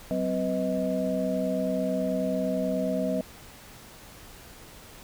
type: tone cluster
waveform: sine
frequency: 189.2 / 258.4 / 497.3 / 630 Hz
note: F#3 / C4 / B4 / D#5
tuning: +39 / -21 / +12 / +21 cents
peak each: -30 / -30 / -33 / -29 dBFS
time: 0.11-3.21 s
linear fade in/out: 0 ms
effects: pink hiss -48 dBFS RMS until 5.03 s